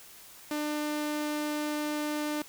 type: tone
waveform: sawtooth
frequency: 299.3 Hz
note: D4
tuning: 33 cents sharp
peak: -26 dBFS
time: 0.51-2.42 s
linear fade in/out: 2 ms
effects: white hiss -51 dBFS RMS until 2.48 s